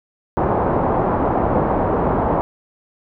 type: low-pass noise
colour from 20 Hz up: white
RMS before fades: -18 dBFS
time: 0.37-2.41 s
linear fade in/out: 0 ms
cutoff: 920 Hz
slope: 24 dB/octave
effects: none